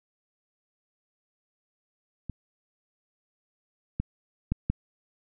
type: clicks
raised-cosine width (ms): 5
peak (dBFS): -22 / -15 / -13 / -12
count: 4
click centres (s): 2.297 / 4 / 4.52 / 4.7
effects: none